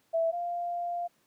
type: tone pair in turn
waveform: sine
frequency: 659.3 / 696.9 Hz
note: E5 / F5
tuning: 0 / -4 cents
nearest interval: minor second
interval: 96 cents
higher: second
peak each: -24 / -30 dBFS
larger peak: first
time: 0.13-0.32 / 0.32-1.08 s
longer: second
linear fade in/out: 20 ms
effects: pink hiss -69 dBFS RMS until 1.26 s + high-pass 150 Hz 12 dB/octave